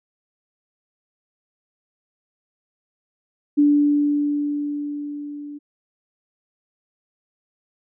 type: tone with level ramp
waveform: sine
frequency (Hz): 291.5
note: D4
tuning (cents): -13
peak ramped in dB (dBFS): -11 to -32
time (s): 3.57-5.59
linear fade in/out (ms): 20
effects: none